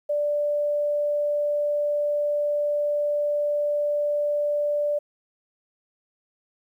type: tone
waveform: sine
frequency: 587.3 Hz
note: D5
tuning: in tune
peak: -21 dBFS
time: 0.09-4.99 s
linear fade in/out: 10 ms
effects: 10-bit